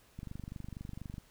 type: click train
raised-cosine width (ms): 5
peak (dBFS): -30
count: 25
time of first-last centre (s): 0.19-1.182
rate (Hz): 24.2
effects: pink hiss -64 dBFS RMS until 1.3 s